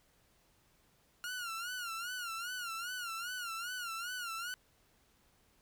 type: tone with vibrato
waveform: sawtooth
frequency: 1412 Hz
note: F6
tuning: 19 cents sharp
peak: -35 dBFS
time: 1.24-4.54 s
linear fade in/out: 0 ms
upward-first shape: sine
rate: 2.5 Hz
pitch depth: 110 cents each way
effects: pink hiss -70 dBFS RMS until 5.61 s